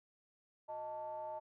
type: ring-modulated tone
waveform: triangle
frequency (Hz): 130.81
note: C3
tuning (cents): 0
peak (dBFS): -36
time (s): 0.68-1.4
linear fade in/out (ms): 20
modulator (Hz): 754
effects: none